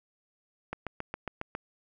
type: click train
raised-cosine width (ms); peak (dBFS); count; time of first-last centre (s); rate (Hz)
0.5; -19; 7; 0.73-1.551; 7.31
effects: none